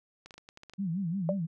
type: clicks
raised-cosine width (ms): 0.2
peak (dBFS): -31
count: 9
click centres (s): 0.26 / 0.308 / 0.341 / 0.38 / 0.489 / 0.574 / 0.634 / 0.697 / 0.736
type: tone with vibrato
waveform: sine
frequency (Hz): 180.1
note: F#3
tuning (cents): -46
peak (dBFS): -29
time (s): 0.78-1.47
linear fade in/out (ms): 20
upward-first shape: sine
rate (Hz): 5.7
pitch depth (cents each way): 190
type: tone with exponential decay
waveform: sine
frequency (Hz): 587.3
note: D5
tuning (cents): 0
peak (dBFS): -22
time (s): 1.29-1.4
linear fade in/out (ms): 1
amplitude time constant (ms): 22
effects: none